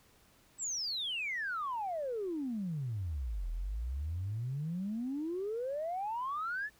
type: exponential two-way sweep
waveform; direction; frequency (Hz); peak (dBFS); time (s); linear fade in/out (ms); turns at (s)
sine; down then up; 7990 to 39.65 to 1783; -33; 0.58-6.7; 50; 3.5
effects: tanh soft clip ceiling -29 dBFS + pink hiss -65 dBFS RMS until 6.79 s